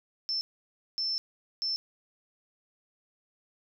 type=tone bursts at uneven times; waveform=sine; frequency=5320 Hz; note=E8; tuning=15 cents sharp; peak=-28 dBFS; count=3; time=0.29-0.41 / 0.98-1.18 / 1.62-1.76 s; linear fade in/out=0 ms; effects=none